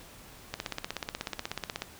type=click train; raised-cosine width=0.2 ms; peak=-15 dBFS; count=22; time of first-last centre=0.54-1.82 s; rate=16.4 Hz; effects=pink hiss -51 dBFS RMS until 1.99 s